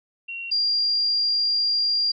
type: tone pair in turn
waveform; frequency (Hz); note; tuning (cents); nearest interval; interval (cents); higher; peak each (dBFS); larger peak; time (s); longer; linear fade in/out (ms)
sine; 2744 / 4782; F7 / D8; -31 / +30; minor seventh; 961; second; -30 / -19; second; 0.28-0.51 / 0.51-2.12; second; 10
effects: none